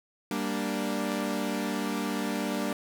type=chord; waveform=sawtooth; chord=G minor; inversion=none; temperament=equal; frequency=196 / 233.1 / 293.7 Hz; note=G3 / Bb3 / D4; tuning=0 / 0 / 0 cents; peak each=-29 dBFS; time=0.31-2.73 s; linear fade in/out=2 ms; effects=none